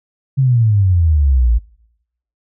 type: exponential sweep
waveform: sine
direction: down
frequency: 138.4 to 54.4 Hz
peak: -9 dBFS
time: 0.37-1.59 s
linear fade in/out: 20 ms
effects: noise-tail reverb RT60 0.8 s tail -23 dB re dry